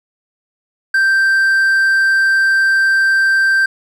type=tone; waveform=triangle; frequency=1568 Hz; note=G6; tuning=in tune; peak=-8 dBFS; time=0.94-3.66 s; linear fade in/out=5 ms; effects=none